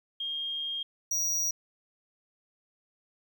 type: tone pair in turn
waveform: sine / square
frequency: 3226 / 5764 Hz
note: G7 / F#8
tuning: +49 / -46 cents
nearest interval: minor seventh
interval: 1005 cents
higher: second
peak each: -31 / -27 dBFS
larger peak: second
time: 0.2-0.83 / 1.11-1.51 s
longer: first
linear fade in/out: 5 ms
effects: 11-bit